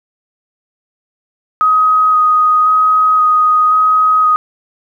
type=tone with vibrato; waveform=sine; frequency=1254 Hz; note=D#6; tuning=13 cents sharp; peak=-7 dBFS; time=1.61-4.36 s; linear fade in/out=0 ms; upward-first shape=square; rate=0.95 Hz; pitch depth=10 cents each way; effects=8-bit